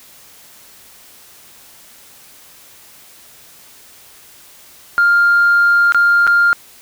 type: tone with dropouts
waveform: sine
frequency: 1401 Hz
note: F6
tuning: 5 cents sharp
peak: -7 dBFS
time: 4.98-6.53 s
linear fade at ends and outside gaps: 0 ms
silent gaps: 5.922-5.946 / 6.268-6.275 s
effects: tanh soft clip ceiling -5 dBFS + white hiss -43 dBFS RMS until 6.81 s